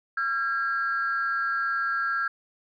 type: tone pair together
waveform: sine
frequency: 1364.9 / 1627 Hz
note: F6 / G#6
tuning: -40 / -36 cents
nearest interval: minor third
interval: 304 cents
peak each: -26 dBFS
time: 0.17-2.28 s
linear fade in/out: 5 ms
effects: tanh soft clip ceiling -18 dBFS